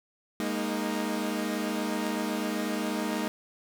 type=chord; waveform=sawtooth; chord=Ab suspended second; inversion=none; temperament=equal with one note detuned; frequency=204.9 / 233.1 / 311.1 Hz; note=Ab3 / Bb3 / Eb4; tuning=-23 / 0 / 0 cents; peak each=-29 dBFS; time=0.4-3.28 s; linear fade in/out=0 ms; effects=none